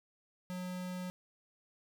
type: tone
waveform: square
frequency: 181.8 Hz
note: F#3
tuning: 30 cents flat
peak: -39 dBFS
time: 0.5-1.1 s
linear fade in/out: 0 ms
effects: none